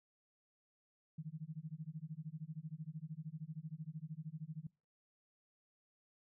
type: tone with tremolo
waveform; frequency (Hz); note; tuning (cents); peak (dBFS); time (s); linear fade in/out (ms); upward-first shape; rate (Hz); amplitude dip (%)
sine; 156.2; D#3; +7; -40; 1.18-4.67; 5; sine; 13; 100
effects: noise-tail reverb RT60 0.3 s tail -25 dB re dry